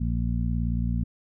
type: harmonic tone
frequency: 58.27 Hz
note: A#1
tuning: in tune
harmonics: 1 / 2 / 3 / 4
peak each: -26 / -29 / -31 / -32 dBFS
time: 0-1.04 s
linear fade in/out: 10 ms
effects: none